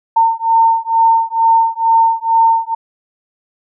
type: beating tone pair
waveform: sine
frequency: 907 / 909.2 Hz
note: A#5 / A#5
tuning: -48 / -43 cents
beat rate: 2.2 Hz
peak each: -12 dBFS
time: 0.16-2.75 s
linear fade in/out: 10 ms
effects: none